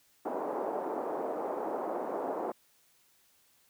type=band-pass noise; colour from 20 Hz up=white; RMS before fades=-35 dBFS; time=0.25-2.52 s; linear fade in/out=5 ms; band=290 to 820 Hz; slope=24 dB/octave; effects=white hiss -67 dBFS RMS until 3.69 s